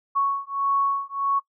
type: beating tone pair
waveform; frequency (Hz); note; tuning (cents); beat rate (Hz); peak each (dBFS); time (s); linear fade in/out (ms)
sine; 1108.7 / 1110.3; C#6 / C#6; 0 / +2; 1.6; -24; 0.15-1.4; 20
effects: noise-tail reverb RT60 0.1 s tail -22 dB re dry